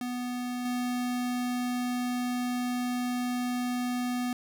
square tone with level steps, 246.9 Hz, B3, in tune, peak -32 / -29 dBFS, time 0.01-4.33 s, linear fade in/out 2 ms, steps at 0.65 s, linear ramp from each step 5 ms, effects none

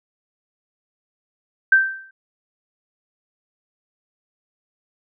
sine tone with exponential decay, 1560 Hz, G6, 9 cents flat, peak -7 dBFS, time 1.72-2.11 s, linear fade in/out 5 ms, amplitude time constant 83 ms, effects none

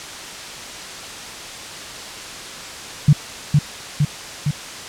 sine tone with echo, 146.83 Hz, D3, in tune, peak -6 dBFS, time 3.08-3.13 s, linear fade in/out 5 ms, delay 460 ms, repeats 3, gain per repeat -3 dB, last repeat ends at 4.51 s, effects white hiss -32 dBFS RMS until 4.88 s + low-pass 7000 Hz 12 dB/octave

